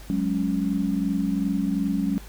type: chord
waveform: sine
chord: F# suspended second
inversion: none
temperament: equal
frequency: 185 / 207.7 / 277.2 Hz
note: F#3 / G#3 / C#4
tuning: 0 / 0 / 0 cents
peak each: -26 dBFS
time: 0.1-2.18 s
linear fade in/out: 0 ms
effects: added 50 Hz sine -41 dBFS peak until 2.28 s + pink hiss -47 dBFS RMS until 2.28 s